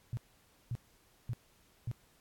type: tone bursts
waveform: sine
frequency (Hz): 119.1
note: A#2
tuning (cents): +38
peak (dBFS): -33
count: 4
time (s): 0.13-1.914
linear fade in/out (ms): 0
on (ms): 41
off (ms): 540
effects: pink hiss -67 dBFS RMS until 2.2 s + AAC 64 kbps